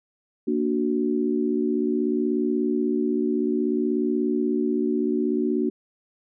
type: chord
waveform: sine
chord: Bb augmented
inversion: none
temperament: equal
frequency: 233.1 / 293.7 / 370 Hz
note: Bb3 / D4 / F#4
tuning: 0 / 0 / 0 cents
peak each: -25 dBFS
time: 0.47-5.7 s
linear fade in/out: 10 ms
effects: none